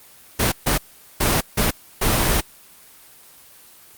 pink noise bursts at uneven times, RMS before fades -18 dBFS, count 5, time 0.39-0.52 / 0.66-0.78 / 1.2-1.41 / 1.57-1.71 / 2.01-2.41 s, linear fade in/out 10 ms, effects white hiss -47 dBFS RMS until 3.97 s + Opus 24 kbps

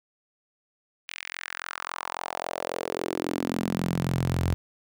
sawtooth tone with high-pass filter sweep, 43.68 Hz, F1, 1 cent sharp, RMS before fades -30 dBFS, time 1.08-4.54 s, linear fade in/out 0 ms, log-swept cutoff 2500 to 91 Hz, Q 2.8, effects none

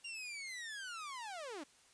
sawtooth linear sweep, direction down, 2810 to 262.9 Hz, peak -40 dBFS, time 0.04-1.64 s, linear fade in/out 10 ms, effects white hiss -66 dBFS RMS until 1.93 s + resampled to 22050 Hz

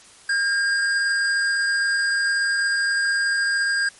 square tone with amplitude modulation, 1612 Hz, G6, 48 cents sharp, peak -18 dBFS, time 0.29-3.89 s, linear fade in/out 5 ms, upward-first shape sine, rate 214 Hz, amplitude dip 30%, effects white hiss -48 dBFS RMS until 3.99 s + MP3 48 kbps

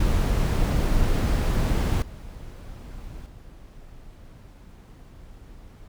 brown noise with level steps, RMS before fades -21 / -39 / -45 dBFS, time 0-5.88 s, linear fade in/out 5 ms, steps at 2.02 / 3.26 s, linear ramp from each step 2 ms, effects none

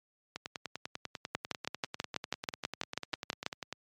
two click trains, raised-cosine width 0.2 ms, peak -20 / -14 dBFS, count 35 / 14, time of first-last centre 0.36-3.726 / 1.35-3.464 s, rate 10.1 / 6.15 Hz, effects high-pass 100 Hz 12 dB/octave + MP3 96 kbps

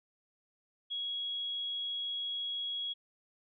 sine tone, 3322 Hz, G#7, in tune, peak -34 dBFS, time 0.9-2.94 s, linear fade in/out 20 ms, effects none

